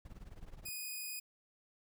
brown noise with tremolo, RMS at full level -47 dBFS, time 0.05-0.69 s, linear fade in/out 2 ms, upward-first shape triangle, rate 19 Hz, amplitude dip 90%
5% pulse tone, 2481 Hz, D#7, 6 cents flat, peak -31 dBFS, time 0.65-1.2 s, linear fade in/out 10 ms
effects none

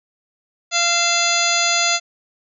harmonic tone with a mistuned harmonic, 690 Hz, F5, 21 cents flat, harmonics 1 / 2 / 3 / 4 / 5 / 6 / 7 / 9 / 10, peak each -24 / -24 / -24 / -24 / -24 / -24 / -24 / -24 / -24 dBFS, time 0.71-2 s, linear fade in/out 50 ms, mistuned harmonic 4, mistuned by -59 cents, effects none

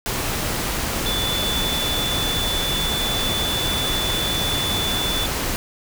sine tone in noise, 3480 Hz, A7, 20 cents flat, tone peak -23 dBFS, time 1.06-5.26 s, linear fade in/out 0 ms, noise pink, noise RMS -24 dBFS, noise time 0.06-5.56 s, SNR -2 dB, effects none

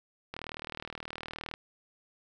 click train, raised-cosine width 0.3 ms, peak -22 dBFS, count 48, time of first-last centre 0.34-1.539 s, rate 39.2 Hz, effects none

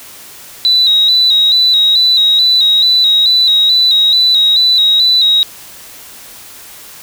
sine tone with vibrato, 3892 Hz, B7, 26 cents flat, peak -6 dBFS, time 0.65-5.43 s, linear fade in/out 0 ms, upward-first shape square, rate 2.3 Hz, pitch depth 40 cents each way, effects white hiss -34 dBFS RMS until 7.02 s

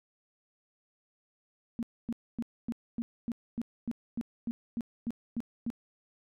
sine tone bursts, 233.1 Hz, A#3, in tune, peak -30 dBFS, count 14, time 1.79-5.702 s, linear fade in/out 0 ms, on 38 ms, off 260 ms, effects none

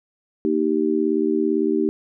sine chord, Eb major, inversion second, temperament just, 233.3 / 311.1 / 388.9 Hz, Bb3 / Eb4 / G4, +2 / 0 / -14 cents, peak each -24 / -21 / -21 dBFS, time 0.45-1.89 s, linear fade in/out 0 ms, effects none

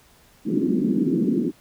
pink band-pass noise, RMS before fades -21 dBFS, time 0.45-1.52 s, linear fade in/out 50 ms, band 180 to 360 Hz, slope 48 dB/octave, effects pink hiss -55 dBFS RMS until 1.6 s

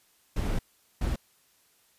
brown noise bursts at uneven times, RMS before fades -28 dBFS, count 2, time 0.36-0.59 / 1.01-1.16 s, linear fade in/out 5 ms, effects white hiss -65 dBFS RMS until 1.98 s + resampled to 32000 Hz

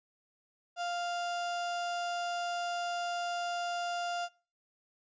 35% pulse tone, 698.5 Hz, F5, in tune, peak -31 dBFS, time 0.76-4.29 s, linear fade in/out 50 ms, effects noise-tail reverb RT60 0.4 s tail -23 dB re dry + resampled to 16000 Hz

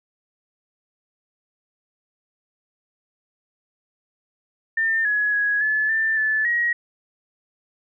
sine tone with pitch steps, 1802 / 1685 / 1667 / 1725 / 1780 / 1741 / 1896 Hz, A6 / G#6 / G#6 / A6 / A6 / A6 / A#6, +41 / +25 / +6 / -35 / +20 / -19 / +29 cents, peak -18 dBFS, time 4.77-6.73 s, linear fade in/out 5 ms, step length 280 ms, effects none

